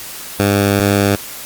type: tone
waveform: 10% pulse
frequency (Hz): 100.3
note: G2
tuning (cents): +40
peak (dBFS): -3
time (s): 0.39-1.16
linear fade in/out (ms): 10
effects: white hiss -30 dBFS RMS until 1.45 s + Opus 48 kbps